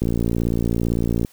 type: click train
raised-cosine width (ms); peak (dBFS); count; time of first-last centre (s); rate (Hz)
3; -8; 72; 0.02-1.248; 57.8
effects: white hiss -53 dBFS RMS until 1.32 s